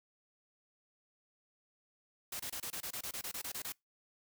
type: noise bursts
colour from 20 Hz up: white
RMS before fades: -41 dBFS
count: 14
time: 2.32-3.723 s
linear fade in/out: 5 ms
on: 77 ms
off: 25 ms
effects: noise-tail reverb RT60 0.2 s tail -26 dB re dry